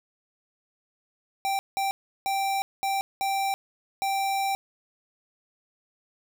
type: tone bursts at uneven times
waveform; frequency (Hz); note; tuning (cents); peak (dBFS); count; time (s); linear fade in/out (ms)
square; 783; G5; -2; -25; 6; 1.45-1.59 / 1.77-1.91 / 2.26-2.62 / 2.83-3.01 / 3.21-3.54 / 4.02-4.55; 0
effects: none